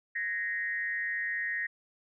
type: tone with frequency modulation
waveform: sine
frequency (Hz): 1864.7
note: A#6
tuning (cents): 0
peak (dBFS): -30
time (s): 0.15-1.67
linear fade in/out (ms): 10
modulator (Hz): 184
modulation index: 0.72
effects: none